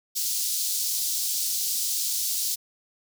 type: high-pass noise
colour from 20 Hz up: pink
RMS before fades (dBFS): -27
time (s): 0.15-2.56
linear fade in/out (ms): 20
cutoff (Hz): 4500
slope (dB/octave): 24
effects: none